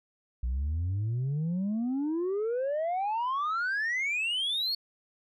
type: exponential sweep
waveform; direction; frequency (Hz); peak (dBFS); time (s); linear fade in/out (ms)
sine; up; 58.27 to 4439; -25; 0.43-4.75; 5
effects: tanh soft clip ceiling -26 dBFS